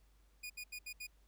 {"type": "tone bursts at uneven times", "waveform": "sawtooth", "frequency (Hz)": 2456, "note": "D#7", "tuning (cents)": -23, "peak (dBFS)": -40, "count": 5, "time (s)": [[0.43, 0.5], [0.57, 0.64], [0.72, 0.79], [0.86, 0.93], [1, 1.07]], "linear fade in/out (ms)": 10, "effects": ["added 50 Hz sine -65 dBFS peak until 1.27 s", "pink hiss -75 dBFS RMS until 1.27 s"]}